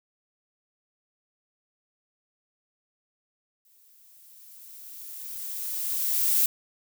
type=noise with exponential growth; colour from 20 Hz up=violet; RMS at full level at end=-21 dBFS; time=3.65-6.46 s; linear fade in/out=2 ms; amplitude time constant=610 ms; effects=none